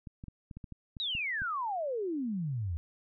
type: clicks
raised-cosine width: 5 ms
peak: -31 dBFS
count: 10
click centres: 0.072 / 0.239 / 0.283 / 0.512 / 0.57 / 0.642 / 0.723 / 0.968 / 1.151 / 1.419 s
type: exponential sweep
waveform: sine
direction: down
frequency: 3951 to 77.5 Hz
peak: -31 dBFS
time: 1-2.77 s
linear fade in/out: 0 ms
effects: none